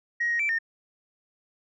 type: tone with pitch steps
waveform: sine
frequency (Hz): 1888 / 1877 / 2332 / 1826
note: A#6 / A#6 / D7 / A#6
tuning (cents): +22 / +11 / -13 / -36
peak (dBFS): -22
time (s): 0.2-0.588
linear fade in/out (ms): 10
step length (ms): 97
effects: tanh soft clip ceiling -19 dBFS